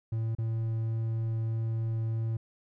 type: tone with dropouts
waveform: triangle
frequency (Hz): 112.7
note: A2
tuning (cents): +42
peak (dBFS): -26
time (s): 0.12-2.37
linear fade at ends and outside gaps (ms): 5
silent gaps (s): 0.351-0.384
effects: none